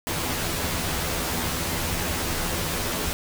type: noise with comb filter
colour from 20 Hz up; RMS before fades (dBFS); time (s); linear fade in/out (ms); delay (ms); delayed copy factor
pink; -27; 0.07-3.13; 0; 12; +0.7
effects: none